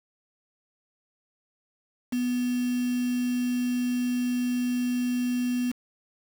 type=tone with quantisation; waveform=sine; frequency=246.9 Hz; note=B3; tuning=in tune; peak=-24 dBFS; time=2.12-5.72 s; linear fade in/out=10 ms; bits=6; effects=none